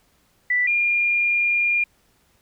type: tone pair in turn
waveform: sine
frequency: 1975.5 / 2410 Hz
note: B6 / D7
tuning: 0 / +44 cents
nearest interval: minor third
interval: 344 cents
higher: second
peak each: -17 dBFS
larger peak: neither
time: 0.5-0.67 / 0.67-1.84 s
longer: second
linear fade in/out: 5 ms
effects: pink hiss -62 dBFS RMS until 2.41 s